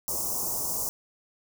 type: band-stop noise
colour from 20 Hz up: white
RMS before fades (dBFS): -30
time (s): 0.08-0.89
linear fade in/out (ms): 0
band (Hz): 1100 to 5400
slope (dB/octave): 48
effects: none